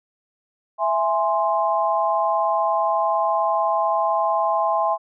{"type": "chord", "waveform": "sine", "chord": "E augmented", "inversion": "none", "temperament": "equal with one note detuned", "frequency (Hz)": [661.9, 830.6, 1046.5], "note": ["E5", "G#5", "B#5"], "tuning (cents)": [7, 0, 0], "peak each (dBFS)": -22, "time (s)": [0.78, 4.98], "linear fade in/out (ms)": 50, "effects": []}